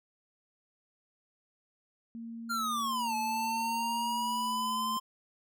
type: tone with pitch glide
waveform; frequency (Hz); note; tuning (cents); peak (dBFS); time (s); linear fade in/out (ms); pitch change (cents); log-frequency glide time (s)
sine; 230 to 222; A#3 to A3; -23 to +16; -39; 2.15-4.97; 0; -61; 3.93-4.69
type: linear two-way sweep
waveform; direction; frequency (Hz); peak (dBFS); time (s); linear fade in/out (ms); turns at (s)
square; down then up; 1406 to 862 to 1044; -31; 2.49-5; 20; 3.15
effects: none